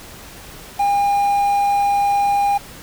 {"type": "tone with quantisation", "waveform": "triangle", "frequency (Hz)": 807, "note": "G#5", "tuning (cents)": -50, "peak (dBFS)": -12, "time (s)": [0.79, 2.58], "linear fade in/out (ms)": 10, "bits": 6, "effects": ["pink hiss -38 dBFS RMS until 2.82 s"]}